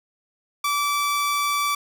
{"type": "tone", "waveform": "sawtooth", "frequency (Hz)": 1158, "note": "D6", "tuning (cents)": -25, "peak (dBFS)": -17, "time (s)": [0.64, 1.75], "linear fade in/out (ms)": 5, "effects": []}